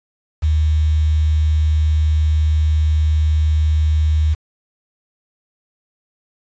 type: tone with quantisation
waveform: sine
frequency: 77.2 Hz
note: D#2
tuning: 13 cents flat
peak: -12 dBFS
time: 0.42-4.35 s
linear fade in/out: 20 ms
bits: 6
effects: resampled to 16000 Hz